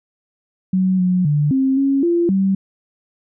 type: tone with pitch steps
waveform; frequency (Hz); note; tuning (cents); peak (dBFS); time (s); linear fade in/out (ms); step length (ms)
sine; 186.9 / 182 / 147.4 / 266 / 274.2 / 343.1 / 193.1; F#3 / F#3 / D3 / C4 / C#4 / F4 / G3; +18 / -28 / +7 / +29 / -19 / -31 / -26; -13; 0.73-2.55; 5; 260
effects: none